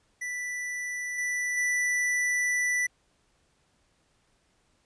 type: tone with level steps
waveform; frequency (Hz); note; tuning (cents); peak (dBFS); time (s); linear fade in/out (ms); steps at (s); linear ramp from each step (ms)
square; 1975.5; B6; 0; -32 / -28 / -25; 0.21-2.87; 10; 1.18 / 1.57; 5
effects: pink hiss -69 dBFS RMS until 4.85 s + resampled to 22050 Hz